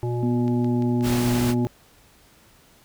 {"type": "harmonic tone", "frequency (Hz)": 120.5, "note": "B2", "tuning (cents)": -42, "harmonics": [1, 3, 5, 7], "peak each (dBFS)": [-24, -28, -39, -36], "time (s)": [0.03, 1.67], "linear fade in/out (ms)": 0}
{"type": "tone", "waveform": "sine", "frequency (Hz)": 244.2, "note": "B3", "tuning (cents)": -19, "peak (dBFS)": -21, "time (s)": [0.23, 1.65], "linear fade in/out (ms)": 0}
{"type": "clicks", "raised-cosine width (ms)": 0.2, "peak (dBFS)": -26, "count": 10, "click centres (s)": [0.48, 0.645, 0.823, 1.009, 1.045, 1.083, 1.163, 1.231, 1.318, 1.354]}
{"type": "noise", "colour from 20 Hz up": "pink", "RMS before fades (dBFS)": -29, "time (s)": [1.02, 1.55], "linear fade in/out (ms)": 50}
{"effects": ["pink hiss -55 dBFS RMS until 2.84 s"]}